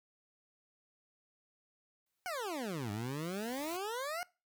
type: noise with exponential growth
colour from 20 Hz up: white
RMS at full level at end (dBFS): -47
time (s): 2.06-3.77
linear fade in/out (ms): 5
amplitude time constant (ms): 370
type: exponential two-way sweep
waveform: 20% pulse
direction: down then up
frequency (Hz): 764 to 99.6 to 733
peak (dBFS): -32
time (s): 2.26-4.23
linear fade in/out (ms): 0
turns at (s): 2.91
effects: noise-tail reverb RT60 0.3 s tail -23 dB re dry